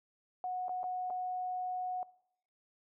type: tone with dropouts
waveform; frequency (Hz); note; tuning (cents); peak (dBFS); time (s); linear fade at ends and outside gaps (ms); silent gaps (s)
sine; 733; F#5; -16; -34; 0.44-2.03; 1; 0.683-0.693 / 0.832-0.84 / 1.101-1.105
effects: noise-tail reverb RT60 0.7 s tail -21 dB re dry